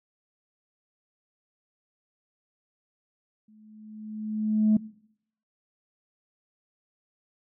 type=tone with exponential growth; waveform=sine; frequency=215 Hz; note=A3; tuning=40 cents flat; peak=-14 dBFS; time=3.48-4.77 s; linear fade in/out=5 ms; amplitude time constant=280 ms; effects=noise-tail reverb RT60 0.7 s tail -22 dB re dry + tanh soft clip ceiling -14 dBFS